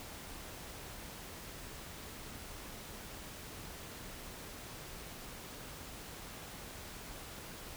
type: silence
effects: pink hiss -48 dBFS RMS until 7.76 s